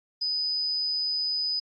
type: tone with amplitude modulation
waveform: sine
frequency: 4992 Hz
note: D#8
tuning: 5 cents sharp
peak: -24 dBFS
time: 0.21-1.6 s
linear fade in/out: 10 ms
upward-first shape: sine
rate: 148 Hz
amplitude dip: 25%
effects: AAC 48 kbps